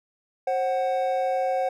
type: tone pair together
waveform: triangle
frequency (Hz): 532 / 744.6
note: C5 / F#5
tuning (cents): +29 / +11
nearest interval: tritone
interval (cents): 582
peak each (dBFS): -23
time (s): 0.47-1.69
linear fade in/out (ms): 5
effects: none